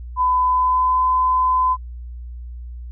sine tone with pitch glide, 1006 to 1017.1 Hz, B5 to C6, +32 to -49 cents, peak -14 dBFS, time 0.16-1.77 s, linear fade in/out 50 ms, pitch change +19 cents, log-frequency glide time 0.44-1.03 s, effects added 60 Hz sine -30 dBFS peak until 2.91 s

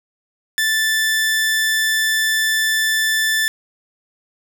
sawtooth tone, 1760 Hz, A6, in tune, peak -12 dBFS, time 0.58-3.48 s, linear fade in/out 0 ms, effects 9-bit

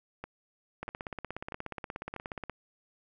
two click trains, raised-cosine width 0.5 ms, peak -22 / -24 dBFS, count 29 / 4, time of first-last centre 0.83-2.497 / 0.24-2.163 s, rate 16.8 / 1.56 Hz, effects none

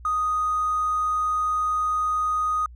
triangle tone with hard clipping, 1244.5 Hz, D#6, in tune, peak -21 dBFS, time 0.05-2.66 s, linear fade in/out 2 ms, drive 3 dB, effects added 60 Hz sine -41 dBFS peak until 2.75 s

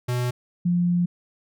square / sine tone pair in turn, 123.47 / 175.42 Hz, B2 / F3, 0 / +8 cents, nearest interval tritone, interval 608 cents, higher second, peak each -23 / -18 dBFS, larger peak second, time 0.08-0.31 / 0.65-1.06 s, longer second, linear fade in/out 10 ms, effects none

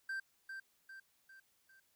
triangle tone with echo, 1568 Hz, G6, in tune, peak -36 dBFS, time 0.09-0.2 s, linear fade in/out 5 ms, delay 400 ms, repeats 4, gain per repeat -6 dB, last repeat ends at 1.8 s, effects white hiss -75 dBFS RMS until 1.95 s

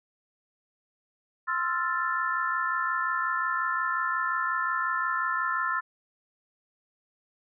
sine chord, F major seventh, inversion second, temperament equal with one note detuned, 1046.5 / 1318.5 / 1384.1 / 1760 Hz, C6 / E6 / F6 / A6, 0 / 0 / -16 / 0 cents, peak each -31 dBFS, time 1.47-5.81 s, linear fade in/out 20 ms, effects none

